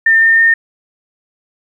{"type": "tone with pitch steps", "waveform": "sine", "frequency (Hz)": [1804, 1814.5, 1825], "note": ["A6", "A#6", "A#6"], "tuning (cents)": [43, -47, -37], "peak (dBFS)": -6, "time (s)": [0.06, 0.54], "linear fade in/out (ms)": 5, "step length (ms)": 160, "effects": ["8-bit"]}